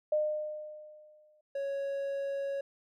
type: tone with exponential decay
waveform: sine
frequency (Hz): 608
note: D#5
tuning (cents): -40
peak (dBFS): -24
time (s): 0.12-1.41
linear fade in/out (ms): 5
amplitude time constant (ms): 280
type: tone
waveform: triangle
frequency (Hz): 554.4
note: C#5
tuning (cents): 0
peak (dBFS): -30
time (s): 1.55-2.61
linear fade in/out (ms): 5
effects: none